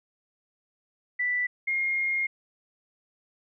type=tone pair in turn; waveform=sine; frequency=1975.5 / 2135 Hz; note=B6 / C7; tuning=0 / +34 cents; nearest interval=minor second; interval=134 cents; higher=second; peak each=-24 dBFS; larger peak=neither; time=1.19-1.47 / 1.67-2.27 s; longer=second; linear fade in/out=10 ms; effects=none